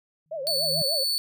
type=tone with exponential growth; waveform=sine; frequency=155.56 Hz; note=D#3; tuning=in tune; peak=-29 dBFS; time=0.26-0.82 s; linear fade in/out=0 ms; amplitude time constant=120 ms
type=tone with vibrato; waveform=sine; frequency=587.3 Hz; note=D5; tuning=in tune; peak=-29 dBFS; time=0.31-1.04 s; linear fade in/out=10 ms; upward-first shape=triangle; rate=6.8 Hz; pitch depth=250 cents each way
type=tone; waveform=40% pulse; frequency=4461 Hz; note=C#8; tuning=10 cents sharp; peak=-22 dBFS; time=0.47-1.18 s; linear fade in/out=0 ms
effects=none